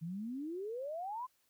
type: exponential sweep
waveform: sine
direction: up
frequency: 156.3 to 1050 Hz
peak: -38 dBFS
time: 0.01-1.27 s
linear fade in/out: 20 ms
effects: white hiss -75 dBFS RMS until 1.49 s